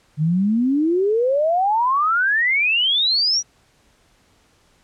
sine exponential sweep, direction up, 146.83 to 5920 Hz, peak -15 dBFS, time 0.17-3.43 s, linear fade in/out 50 ms, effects pink hiss -58 dBFS RMS until 4.83 s + low-pass 9000 Hz 12 dB/octave

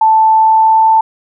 sine tone with pitch glide, 880 to 886.1 Hz, A5 to A5, 0 to +12 cents, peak -5 dBFS, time 0.01-1.01 s, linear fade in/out 5 ms, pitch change +12 cents, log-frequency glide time 0.33-0.9 s, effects none

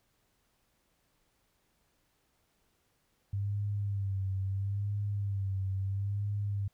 sine tone with vibrato, 99.1 Hz, G2, 19 cents sharp, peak -30 dBFS, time 3.33-6.68 s, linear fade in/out 5 ms, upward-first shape sine, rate 0.75 Hz, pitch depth 57 cents each way, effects pink hiss -74 dBFS RMS until 6.73 s

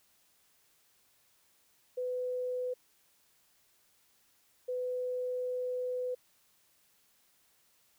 sine tone bursts at uneven times, 501 Hz, B4, 25 cents sharp, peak -32 dBFS, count 2, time 1.97-2.74 / 4.68-6.15 s, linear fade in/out 10 ms, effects white hiss -69 dBFS RMS until 7.98 s

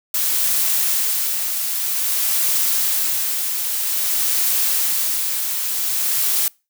blue noise with tremolo, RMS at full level -18 dBFS, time 0.14-6.48 s, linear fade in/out 2 ms, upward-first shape sine, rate 0.51 Hz, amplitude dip 40%, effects noise-tail reverb RT60 0.3 s tail -26 dB re dry

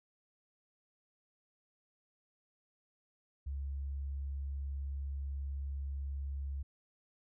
sine tone, 69.3 Hz, C#2, in tune, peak -36 dBFS, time 3.46-6.63 s, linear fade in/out 10 ms, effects none

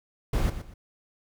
brown noise with echo, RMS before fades -24 dBFS, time 0.33-0.5 s, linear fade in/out 5 ms, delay 120 ms, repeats 2, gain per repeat -11 dB, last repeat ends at 0.74 s, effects none

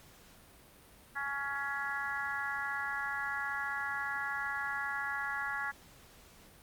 harmonic tone, 279.6 Hz, C#4, 15 cents sharp, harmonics 3 / 4 / 5 / 6 / 7, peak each -42 / -42 / -40 / -37 / -42 dBFS, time 1.15-5.72 s, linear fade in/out 20 ms, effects pink hiss -58 dBFS RMS until 6.62 s + Opus 48 kbps

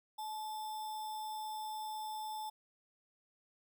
sine tone with sample-and-hold, 862 Hz, A5, 36 cents flat, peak -39 dBFS, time 0.18-2.5 s, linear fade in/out 10 ms, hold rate 4410 Hz, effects none

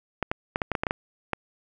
clicks, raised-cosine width 0.5 ms, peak -10 dBFS, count 10, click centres 0.227 / 0.315 / 0.559 / 0.618 / 0.717 / 0.752 / 0.835 / 0.868 / 0.909 / 1.333 s, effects none

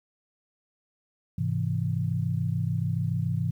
sine chord, Ab augmented, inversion none, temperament equal, 103.83 / 130.81 / 164.81 Hz, Ab2 / C3 / E3, 0 / 0 / 0 cents, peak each -29 dBFS, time 1.38-3.51 s, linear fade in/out 5 ms, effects 10-bit

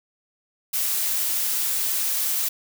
blue noise, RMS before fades -24 dBFS, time 0.73-2.49 s, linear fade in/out 10 ms, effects none

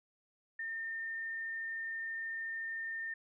sine tone, 1813 Hz, A#6, 49 cents flat, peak -37 dBFS, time 0.59-3.14 s, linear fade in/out 5 ms, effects none

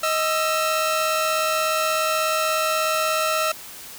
sawtooth tone pair together, 629 / 1334.6 Hz, D#5 / E6, +19 / +21 cents, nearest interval octave + minor second, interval 1302 cents, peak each -19 dBFS, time 0.03-3.52 s, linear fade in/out 5 ms, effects white hiss -39 dBFS RMS until 3.98 s

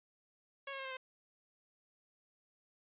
10% pulse tone with pitch steps, 552 / 543.5 / 535 / 526.8 / 518.6 Hz, C#5 / C#5 / C5 / C5 / C5, -7 / -34 / +38 / +12 / -15 cents, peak -33 dBFS, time 0.67-0.97 s, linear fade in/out 5 ms, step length 60 ms, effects resampled to 8000 Hz

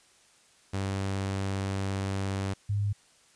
sawtooth / sine tone pair in turn, 97.3 / 102.01 Hz, G2 / G#2, -12 / -31 cents, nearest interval minor second, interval 81 cents, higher second, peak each -25 dBFS, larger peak neither, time 0.73-2.54 / 2.69-2.93 s, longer first, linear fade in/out 10 ms, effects white hiss -61 dBFS RMS until 3.35 s + resampled to 22050 Hz

